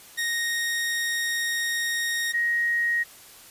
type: tone pair in turn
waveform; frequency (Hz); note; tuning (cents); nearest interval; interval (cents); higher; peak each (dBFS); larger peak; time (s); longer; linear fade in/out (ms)
sawtooth / sine; 1864.7 / 1880.9; A#6 / A#6; 0 / +15; unison; 15; second; -21; neither; 0.17-2.33 / 2.33-3.04; first; 20
effects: white hiss -48 dBFS RMS until 3.5 s + resampled to 32000 Hz